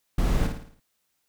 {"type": "noise with echo", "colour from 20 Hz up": "brown", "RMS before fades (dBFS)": -23, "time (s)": [0.18, 0.47], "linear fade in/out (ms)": 5, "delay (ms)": 55, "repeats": 6, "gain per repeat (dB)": -6, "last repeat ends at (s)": 0.8, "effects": ["white hiss -74 dBFS RMS until 1.28 s"]}